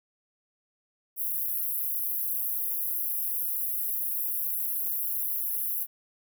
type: high-pass noise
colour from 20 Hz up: pink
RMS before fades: -30 dBFS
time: 1.16-5.87 s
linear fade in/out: 50 ms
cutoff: 11000 Hz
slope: 96 dB/octave
effects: none